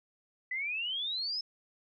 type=exponential sweep; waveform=sine; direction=up; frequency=1975.5 to 5274 Hz; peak=-32 dBFS; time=0.51-1.41 s; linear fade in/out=5 ms; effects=none